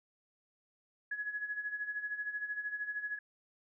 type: tone with tremolo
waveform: sine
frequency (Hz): 1684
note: G#6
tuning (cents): +24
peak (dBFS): -33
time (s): 1.11-3.19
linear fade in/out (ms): 5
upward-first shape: sine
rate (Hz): 13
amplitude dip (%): 70
effects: none